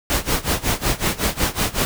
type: noise with tremolo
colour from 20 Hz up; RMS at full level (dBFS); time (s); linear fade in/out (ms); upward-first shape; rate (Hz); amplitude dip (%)
pink; -18; 0.1-1.85; 0; sine; 5.4; 90
effects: none